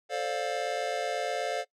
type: chord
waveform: square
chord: D minor seventh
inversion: second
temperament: just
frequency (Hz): 440.5 / 528.6 / 587.3 / 704.8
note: A4 / C5 / D5 / F5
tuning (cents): +2 / +18 / 0 / +16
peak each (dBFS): -37 / -36 / -36 / -34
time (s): 0.09-1.65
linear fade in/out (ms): 50
effects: noise-tail reverb RT60 0.1 s tail -21 dB re dry + low-pass 7000 Hz 12 dB/octave